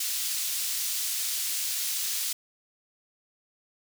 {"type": "high-pass noise", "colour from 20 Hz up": "pink", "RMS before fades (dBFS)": -30, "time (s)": [0, 2.33], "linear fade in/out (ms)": 5, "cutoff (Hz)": 4400, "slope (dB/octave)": 12, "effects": []}